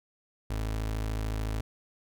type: tone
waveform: 30% pulse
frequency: 53.7 Hz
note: A1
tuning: 41 cents flat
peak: -27 dBFS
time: 0.5-1.61 s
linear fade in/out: 5 ms
effects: none